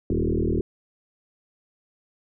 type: tone with frequency modulation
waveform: sine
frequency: 213.4 Hz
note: G#3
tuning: 47 cents sharp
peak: -20 dBFS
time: 0.1-0.61 s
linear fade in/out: 2 ms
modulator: 39.7 Hz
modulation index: 4.9
effects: none